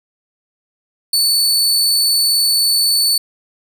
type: tone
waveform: sawtooth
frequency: 4479 Hz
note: C#8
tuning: 17 cents sharp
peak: -9 dBFS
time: 1.13-3.18 s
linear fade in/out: 5 ms
effects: none